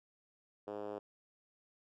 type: tone with band-pass filter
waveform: 5% pulse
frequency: 103.6 Hz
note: G#2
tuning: 4 cents flat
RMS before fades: -43 dBFS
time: 0.67-0.99 s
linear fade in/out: 10 ms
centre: 450 Hz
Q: 2
effects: none